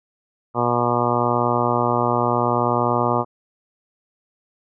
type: harmonic tone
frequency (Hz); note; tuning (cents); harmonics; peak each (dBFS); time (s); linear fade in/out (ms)
120.6; B2; -41; 1 / 2 / 3 / 4 / 5 / 6 / 7 / 8 / 9 / 10; -26 / -26 / -26 / -26 / -26 / -26 / -26 / -26 / -26 / -26; 0.54-3.25; 50
effects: none